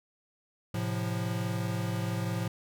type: chord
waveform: square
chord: F major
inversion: first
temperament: equal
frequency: 110 / 130.81 / 174.61 Hz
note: A2 / C3 / F3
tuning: 0 / 0 / 0 cents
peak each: -33 / -39 / -35 dBFS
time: 0.74-2.48 s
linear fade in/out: 5 ms
effects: none